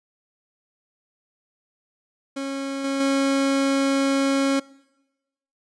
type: tone with level steps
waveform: 30% pulse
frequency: 273.6 Hz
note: C#4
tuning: 23 cents flat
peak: -24 / -20 / -16 dBFS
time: 2.36-4.6 s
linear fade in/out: 10 ms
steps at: 2.84 / 3 s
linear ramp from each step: 5 ms
effects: noise-tail reverb RT60 1.0 s tail -23 dB re dry + resampled to 22050 Hz